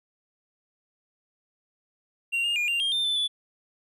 triangle tone with pitch steps, 2758 / 2825 / 2425 / 2784 / 3215 / 3600 / 3522 / 3458 Hz, F7 / F7 / D#7 / F7 / G7 / A7 / A7 / A7, -22 / +19 / -45 / -6 / +43 / +39 / +1 / -31 cents, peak -22 dBFS, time 2.32-3.28 s, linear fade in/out 20 ms, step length 120 ms, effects resampled to 32000 Hz

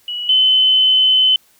sine tone pair in turn, 2931 / 3043 Hz, F#7 / F#7, -17 / +48 cents, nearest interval minor second, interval 65 cents, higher second, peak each -21 / -9 dBFS, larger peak second, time 0.08-0.29 / 0.29-1.36 s, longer second, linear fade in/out 2 ms, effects white hiss -54 dBFS RMS until 1.59 s

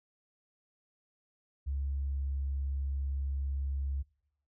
sine tone with pitch glide, 69.3 to 68.86 Hz, C#2 to C#2, 0 to -11 cents, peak -30 dBFS, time 1.66-4.03 s, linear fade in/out 20 ms, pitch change -11 cents, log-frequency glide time 2.04-2.21 s, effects noise-tail reverb RT60 0.9 s tail -25 dB re dry + tanh soft clip ceiling -26 dBFS

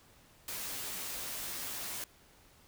white noise with comb filter, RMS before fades -40 dBFS, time 0.48-2.04 s, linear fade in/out 2 ms, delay 13 ms, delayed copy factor -0.7, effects pink hiss -62 dBFS RMS until 2.67 s

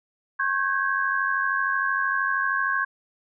sine tone cluster, 1087 / 1551 / 1644 Hz, C#6 / G6 / G#6, -34 / -19 / -18 cents, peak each -26 dBFS, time 0.39-2.85 s, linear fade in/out 10 ms, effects none

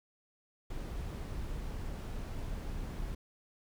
brown noise, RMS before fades -39 dBFS, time 0.7-3.15 s, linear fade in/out 5 ms, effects none

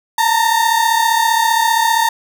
35% pulse tone pair together, 894 / 929.2 Hz, A5 / A#5, +27 / -6 cents, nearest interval minor second, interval 67 cents, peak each -13 dBFS, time 0.18-2.09 s, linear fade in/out 5 ms, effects none

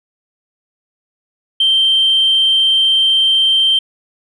sine tone, 3136 Hz, G7, in tune, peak -8 dBFS, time 1.6-3.79 s, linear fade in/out 5 ms, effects tanh soft clip ceiling -5 dBFS

